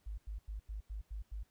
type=tone bursts; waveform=sine; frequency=51.91 Hz; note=G#1; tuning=in tune; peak=-39 dBFS; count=7; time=0.06-1.434 s; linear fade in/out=10 ms; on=120 ms; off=89 ms; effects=pink hiss -75 dBFS RMS until 1.5 s